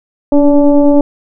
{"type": "tone with frequency modulation", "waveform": "sine", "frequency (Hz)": 286.1, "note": "D4", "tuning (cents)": -45, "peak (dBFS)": -4, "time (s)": [0.32, 1.01], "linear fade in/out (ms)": 2, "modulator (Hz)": 291, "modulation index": 1.1, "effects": []}